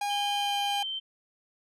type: tone with pitch glide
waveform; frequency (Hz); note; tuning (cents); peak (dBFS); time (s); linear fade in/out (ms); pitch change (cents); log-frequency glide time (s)
45% pulse; 815 to 809.8; G#5 to G#5; -33 to -44; -28; 0.01-0.83; 5; -11; 0.37-0.55
type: tone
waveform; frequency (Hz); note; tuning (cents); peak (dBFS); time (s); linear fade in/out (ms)
sine; 3112; G7; -13; -31; 0.09-1; 20
effects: low-pass 12000 Hz 12 dB/octave